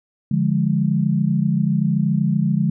sine chord, D diminished, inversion none, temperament equal, 146.83 / 174.61 / 207.7 Hz, D3 / F3 / Ab3, 0 / 0 / 0 cents, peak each -20 dBFS, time 0.31-2.7 s, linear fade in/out 5 ms, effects none

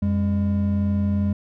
triangle tone pair together, 90 / 202.5 Hz, F#2 / G#3, -47 / -43 cents, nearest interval octave + major second, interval 1404 cents, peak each -20 / -19 dBFS, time 0.02-1.33 s, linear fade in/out 5 ms, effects none

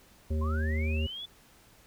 harmonic tone, 77.78 Hz, D#2, in tune, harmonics 1 / 3 / 5 / 7, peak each -27 / -37 / -41 / -44 dBFS, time 0.3-1.07 s, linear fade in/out 10 ms
sine linear sweep, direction up, 1007 to 3504 Hz, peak -37 dBFS, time 0.41-1.26 s, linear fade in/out 10 ms
effects pink hiss -59 dBFS RMS until 1.86 s

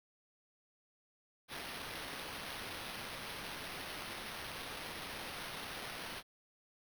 violet noise with sample-and-hold, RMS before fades -45 dBFS, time 1.48-6.23 s, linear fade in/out 50 ms, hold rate 7350 Hz, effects none

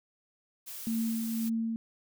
blue noise, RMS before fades -42 dBFS, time 0.66-1.5 s, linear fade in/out 20 ms
sine tone with tremolo, 226.4 Hz, A3, 50 cents sharp, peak -27 dBFS, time 0.87-1.76 s, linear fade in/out 0 ms, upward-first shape triangle, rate 1.9 Hz, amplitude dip 40%
effects none

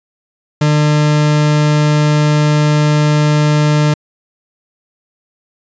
40% pulse tone, 150 Hz, D3, 37 cents sharp, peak -8 dBFS, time 0.61-3.94 s, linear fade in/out 5 ms, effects resampled to 16000 Hz

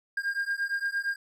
triangle beating tone pair, 1607 / 1615.7 Hz, G6 / G#6, +43 / -48 cents, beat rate 8.7 Hz, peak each -29 dBFS, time 0.17-1.16 s, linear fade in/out 5 ms, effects none

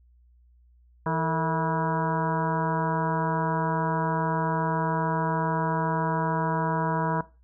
harmonic tone with a mistuned harmonic, 162.4 Hz, E3, 26 cents flat, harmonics 1 / 2 / 3 / 4 / 5 / 6 / 7 / 8 / 9 / 10, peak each -28 / -35 / -33 / -34 / -40 / -29 / -40 / -39 / -39 / -40 dBFS, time 1.06-7.21 s, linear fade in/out 2 ms, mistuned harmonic 3, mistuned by -96 cents, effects noise-tail reverb RT60 0.3 s tail -18 dB re dry + added 60 Hz sine -55 dBFS peak until 7.43 s

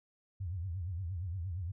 sine tone with vibrato, 89.4 Hz, F2, 41 cents sharp, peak -35 dBFS, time 0.4-1.72 s, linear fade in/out 10 ms, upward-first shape triangle, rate 8.6 Hz, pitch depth 210 cents each way, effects none

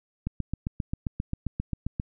click train, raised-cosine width 5 ms, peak -16 dBFS, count 14, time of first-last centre 0.27-1.999 s, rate 7.52 Hz, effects none

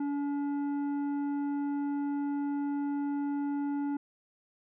triangle tone with tanh clipping, 285.5 Hz, D4, 49 cents flat, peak -31 dBFS, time 0-3.97 s, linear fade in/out 5 ms, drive 13 dB, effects none

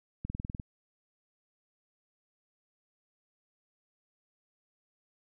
click train, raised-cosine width 5 ms, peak -24 dBFS, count 8, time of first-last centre 0.25-0.598 s, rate 20.1 Hz, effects none

